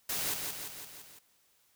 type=noise with echo; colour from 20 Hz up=white; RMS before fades=-34 dBFS; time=0.09-0.34 s; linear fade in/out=5 ms; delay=170 ms; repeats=5; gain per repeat=-4 dB; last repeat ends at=1.19 s; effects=white hiss -69 dBFS RMS until 1.75 s